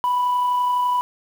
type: tone with amplitude modulation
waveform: sine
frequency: 987.8 Hz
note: B5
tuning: in tune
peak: -14 dBFS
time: 0.04-1.01 s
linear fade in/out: 0 ms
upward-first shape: sine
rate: 31.9 Hz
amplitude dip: 30%
effects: tanh soft clip ceiling -15 dBFS + 7-bit